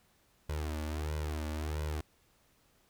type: tone with flanger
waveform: sawtooth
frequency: 76.3 Hz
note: D#2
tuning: 33 cents flat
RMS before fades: -36 dBFS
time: 0.49-2.01 s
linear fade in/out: 5 ms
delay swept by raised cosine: 2 to 3.5 ms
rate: 1.5 Hz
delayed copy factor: +0.9
effects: pink hiss -69 dBFS RMS until 2.89 s